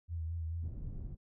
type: tone with vibrato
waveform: sine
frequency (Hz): 82.41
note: E2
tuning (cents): 0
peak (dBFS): -35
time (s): 0.08-0.72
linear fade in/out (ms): 50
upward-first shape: sine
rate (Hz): 4.6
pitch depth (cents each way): 48
type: low-pass noise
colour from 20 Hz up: pink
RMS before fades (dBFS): -42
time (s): 0.61-1.17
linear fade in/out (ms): 50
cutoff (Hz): 140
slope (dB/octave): 12
effects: none